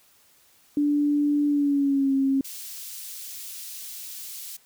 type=tone with pitch glide; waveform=sine; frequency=291.8 to 270.7 Hz; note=D4 to C#4; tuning=-11 to -41 cents; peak=-19 dBFS; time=0.77-2.41 s; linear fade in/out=2 ms; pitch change=-130 cents; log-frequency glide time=1.47-2.13 s
type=high-pass noise; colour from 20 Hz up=white; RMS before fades=-38 dBFS; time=2.44-4.57 s; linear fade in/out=10 ms; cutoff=3700 Hz; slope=12 dB/octave
effects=white hiss -59 dBFS RMS until 4.65 s